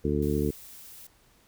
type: harmonic tone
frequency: 73.42 Hz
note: D2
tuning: in tune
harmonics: 1 / 2 / 3 / 4 / 5 / 6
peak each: -31 / -31 / -31 / -31 / -31 / -31 dBFS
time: 0.04-0.51 s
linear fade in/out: 10 ms
type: noise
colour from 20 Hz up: blue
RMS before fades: -47 dBFS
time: 0.22-1.07 s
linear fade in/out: 5 ms
effects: pink hiss -62 dBFS RMS until 1.47 s